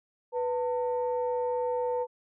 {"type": "tone pair together", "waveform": "sine", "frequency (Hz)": [493.9, 899], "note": ["B4", "A5"], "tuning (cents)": [0, 37], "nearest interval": "minor seventh", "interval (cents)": 1037, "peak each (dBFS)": [-27, -32], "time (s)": [0.32, 2.07], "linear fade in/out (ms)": 50, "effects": ["tanh soft clip ceiling -19 dBFS"]}